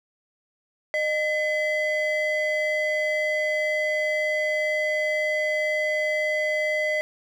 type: ring-modulated tone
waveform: triangle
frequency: 1318.5 Hz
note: E6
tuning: in tune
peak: -17 dBFS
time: 0.94-7.01 s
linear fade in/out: 0 ms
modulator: 706 Hz
effects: none